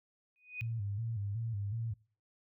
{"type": "tone with exponential growth", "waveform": "sine", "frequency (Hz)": 2489, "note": "D#7", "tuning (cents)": 0, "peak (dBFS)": -34, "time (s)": [0.36, 0.61], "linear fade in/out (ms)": 0, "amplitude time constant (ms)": 53}
{"type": "tone with vibrato", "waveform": "sine", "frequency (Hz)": 107.5, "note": "A2", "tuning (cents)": -40, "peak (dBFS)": -34, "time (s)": [0.61, 1.94], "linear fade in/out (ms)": 10, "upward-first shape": "square", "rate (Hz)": 2.7, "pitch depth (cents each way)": 110}
{"effects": ["noise-tail reverb RT60 0.4 s tail -23 dB re dry"]}